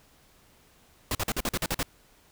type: noise bursts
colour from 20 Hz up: pink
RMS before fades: -28 dBFS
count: 9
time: 1.11-1.83 s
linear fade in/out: 2 ms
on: 40 ms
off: 45 ms
effects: pink hiss -60 dBFS RMS until 2.31 s